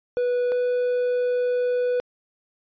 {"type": "tone pair in turn", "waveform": "triangle", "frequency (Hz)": [491.1, 493.8], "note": ["B4", "B4"], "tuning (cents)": [-10, 0], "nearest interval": "unison", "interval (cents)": 10, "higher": "second", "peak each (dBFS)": -18, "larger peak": "neither", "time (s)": [[0.17, 0.52], [0.52, 2]], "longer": "second", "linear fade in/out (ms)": 0, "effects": ["resampled to 11025 Hz"]}